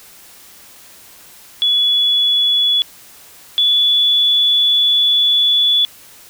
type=tone pair in turn; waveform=sine; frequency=3405 / 3435 Hz; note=G#7 / A7; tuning=+42 / -42 cents; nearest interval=unison; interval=16 cents; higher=second; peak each=-11 / -10 dBFS; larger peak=second; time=1.62-2.82 / 3.58-5.85 s; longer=second; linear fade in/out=0 ms; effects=white hiss -42 dBFS RMS until 6.29 s